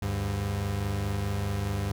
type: tone pair together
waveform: 35% pulse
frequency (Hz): 75.7 / 100.53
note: D#2 / G2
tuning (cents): -47 / +44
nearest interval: perfect fourth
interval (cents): 491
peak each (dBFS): -32 / -27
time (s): 0.02-1.92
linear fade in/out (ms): 5
effects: none